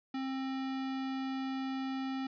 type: tone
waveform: square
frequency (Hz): 265.4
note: C4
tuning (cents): +25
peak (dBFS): -35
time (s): 0.14-2.27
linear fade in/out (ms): 5
effects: resampled to 11025 Hz + 11-bit

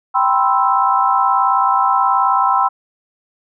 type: chord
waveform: sine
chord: C major seventh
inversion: second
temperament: equal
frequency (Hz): 784 / 987.8 / 1046.5 / 1318.5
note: G5 / B5 / C6 / E6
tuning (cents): 0 / 0 / 0 / 0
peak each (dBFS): -17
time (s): 0.14-2.69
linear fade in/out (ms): 20
effects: none

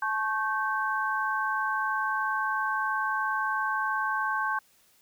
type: tone cluster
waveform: sine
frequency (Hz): 866 / 1096 / 1553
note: A5 / C#6 / G6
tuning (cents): -28 / -20 / -17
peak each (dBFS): -32 / -30 / -29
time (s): 0.02-4.59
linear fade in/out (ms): 5
effects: white hiss -63 dBFS RMS until 5.01 s

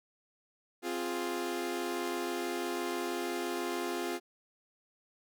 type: chord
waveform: sawtooth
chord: F minor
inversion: second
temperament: equal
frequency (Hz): 261.6 / 349.2 / 415.3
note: C4 / F4 / Ab4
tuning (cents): 0 / 0 / 0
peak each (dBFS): -36 / -31 / -36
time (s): 0.82-4.2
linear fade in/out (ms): 50
effects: none

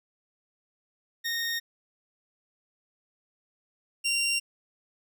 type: tone pair in turn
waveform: 20% pulse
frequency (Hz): 1852 / 2766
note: A#6 / F7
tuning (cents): -12 / -17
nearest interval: perfect fifth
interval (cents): 695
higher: second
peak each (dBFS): -23 / -20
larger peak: second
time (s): 1.24-1.6 / 4.04-4.4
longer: neither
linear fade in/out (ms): 20
effects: none

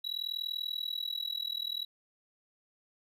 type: tone with amplitude modulation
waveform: triangle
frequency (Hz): 3900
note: B7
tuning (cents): -23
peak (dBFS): -28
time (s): 0.04-1.85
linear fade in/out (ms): 10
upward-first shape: sine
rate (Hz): 40.5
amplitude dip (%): 100
effects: none

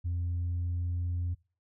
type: tone with pitch glide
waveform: sine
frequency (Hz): 87 to 87.61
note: F2 to F2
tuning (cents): -6 to +6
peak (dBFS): -27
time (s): 0.04-1.35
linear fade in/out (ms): 20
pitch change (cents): +12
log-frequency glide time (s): 0.26-1.05
effects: noise-tail reverb RT60 0.4 s tail -25 dB re dry + tanh soft clip ceiling -27 dBFS

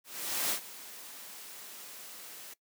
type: noise with ADSR envelope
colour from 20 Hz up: white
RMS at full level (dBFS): -30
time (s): 0.04-2.54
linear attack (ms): 470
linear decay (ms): 90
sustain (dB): -17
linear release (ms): 9
effects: noise-tail reverb RT60 0.1 s tail -20 dB re dry + high-pass 200 Hz 12 dB/octave

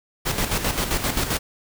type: noise with tremolo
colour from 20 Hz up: pink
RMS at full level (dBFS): -22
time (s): 0.25-1.39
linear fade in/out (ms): 20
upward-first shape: square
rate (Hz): 7.6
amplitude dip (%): 55
effects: none

